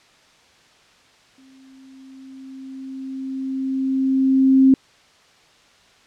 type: tone with exponential growth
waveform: sine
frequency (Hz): 265.6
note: C4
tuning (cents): +26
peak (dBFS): -8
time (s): 1.38-4.74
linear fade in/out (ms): 2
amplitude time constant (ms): 730
effects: white hiss -53 dBFS RMS until 6.06 s + low-pass 5000 Hz 12 dB/octave